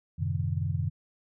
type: chord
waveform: sine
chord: F# diminished seventh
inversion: none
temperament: equal with one note detuned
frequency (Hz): 92.5 / 110 / 132.72 / 155.56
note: F#2 / A2 / C3 / Eb3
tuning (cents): 0 / 0 / +25 / 0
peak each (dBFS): -30 / -35 / -32 / -33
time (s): 0.18-0.9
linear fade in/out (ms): 20
effects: none